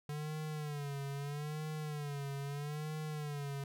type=tone with vibrato; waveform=square; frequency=146.83 Hz; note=D3; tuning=in tune; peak=-39 dBFS; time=0.09-3.64 s; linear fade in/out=2 ms; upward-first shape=sine; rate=0.78 Hz; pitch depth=92 cents each way; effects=none